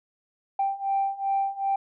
sine beating tone pair, 784 / 786.6 Hz, G5 / G5, 0 / +6 cents, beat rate 2.6 Hz, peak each -27 / -25 dBFS, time 0.59-1.76 s, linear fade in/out 5 ms, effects tanh soft clip ceiling -17 dBFS

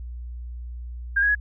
sine tone with pitch steps, 1605 / 1657 / 1677 Hz, G6 / G#6 / G#6, +40 / -4 / +16 cents, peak -17 dBFS, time 1.16-1.352 s, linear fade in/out 10 ms, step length 64 ms, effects added 60 Hz sine -32 dBFS peak until 1.4 s

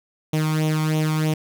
sawtooth tone with flanger, 155.56 Hz, D#3, in tune, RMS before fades -21 dBFS, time 0.33-1.34 s, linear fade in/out 5 ms, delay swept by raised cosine 0.31 to 0.91 ms, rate 3.1 Hz, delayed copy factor +0.7, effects none

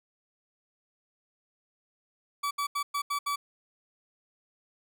40% pulse tone bursts at uneven times, 1147 Hz, D6, 41 cents flat, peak -27 dBFS, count 6, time 2.43-2.51 / 2.58-2.67 / 2.75-2.83 / 2.94-3.02 / 3.1-3.19 / 3.26-3.36 s, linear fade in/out 10 ms, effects none

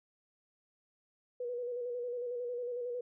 sine tone with vibrato, 487.1 Hz, B4, 24 cents flat, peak -35 dBFS, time 1.4-3.01 s, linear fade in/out 5 ms, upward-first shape square, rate 11 Hz, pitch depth 32 cents each way, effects none

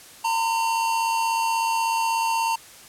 square tone pair together, 912 / 1008.4 Hz, A#5 / B5, -38 / +36 cents, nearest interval major second, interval 174 cents, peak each -22 / -31 dBFS, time 0.24-2.56 s, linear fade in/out 10 ms, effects white hiss -46 dBFS RMS until 2.88 s + low-pass 12000 Hz 12 dB/octave

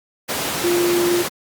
sine tone in noise, 349.2 Hz, F4, in tune, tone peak -15 dBFS, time 0.63-1.23 s, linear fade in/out 20 ms, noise pink, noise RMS -22 dBFS, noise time 0.28-1.29 s, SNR +4 dB, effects high-pass 200 Hz 12 dB/octave + Opus 48 kbps

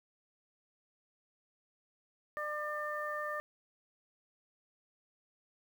harmonic tone, 599 Hz, D5, 34 cents sharp, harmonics 1 / 2 / 3, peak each -40 / -39 / -40 dBFS, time 2.37-3.4 s, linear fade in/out 0 ms, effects 10-bit

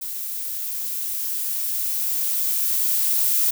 violet noise with level ramp, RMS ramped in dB -30 to -19 dBFS, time 0.01-3.51 s, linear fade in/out 10 ms, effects none

